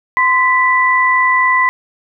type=tone pair together; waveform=sine; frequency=1031.5 / 1975.5 Hz; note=C6 / B6; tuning=-25 / 0 cents; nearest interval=major seventh; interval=1125 cents; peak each=-12 dBFS; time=0.17-1.69 s; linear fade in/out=0 ms; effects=none